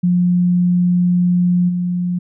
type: tone with level steps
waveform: sine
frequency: 177.7 Hz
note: F3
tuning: 30 cents sharp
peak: -11 / -16 dBFS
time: 0.03-2.19 s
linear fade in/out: 10 ms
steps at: 1.68 s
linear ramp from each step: 20 ms
effects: none